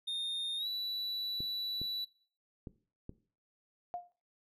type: tone with pitch glide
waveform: triangle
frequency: 3662 to 3948 Hz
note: A#7 to B7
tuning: -32 to -1 cents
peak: -33 dBFS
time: 0.07-2.05 s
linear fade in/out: 10 ms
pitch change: +131 cents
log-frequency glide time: 0.57-0.67 s
type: clicks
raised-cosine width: 3 ms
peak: -30 dBFS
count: 4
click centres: 1.405 / 1.816 / 2.672 / 3.094 s
type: tone with exponential decay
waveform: sine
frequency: 707 Hz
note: F5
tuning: 21 cents sharp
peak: -33 dBFS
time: 3.94-4.12 s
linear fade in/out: 0 ms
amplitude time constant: 39 ms
effects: noise-tail reverb RT60 0.4 s tail -17 dB re dry